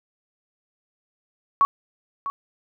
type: tone with echo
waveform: sine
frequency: 1118 Hz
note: C#6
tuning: 14 cents sharp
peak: -13 dBFS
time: 1.61-1.65 s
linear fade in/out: 0 ms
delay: 650 ms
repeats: 1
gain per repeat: -12 dB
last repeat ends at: 2.3 s
effects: none